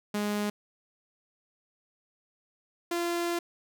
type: tone pair in turn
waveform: sawtooth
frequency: 207.5 / 343.9 Hz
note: G#3 / F4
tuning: -1 / -27 cents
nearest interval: major sixth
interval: 874 cents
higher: second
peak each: -24 dBFS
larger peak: neither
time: 0.14-0.5 / 2.91-3.39 s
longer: second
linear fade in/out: 5 ms
effects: none